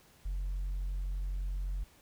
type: tone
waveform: sine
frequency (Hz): 45.92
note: F#1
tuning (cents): -12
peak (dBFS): -30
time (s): 0.25-1.84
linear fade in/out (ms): 10
effects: tanh soft clip ceiling -31 dBFS + pink hiss -62 dBFS RMS until 2.01 s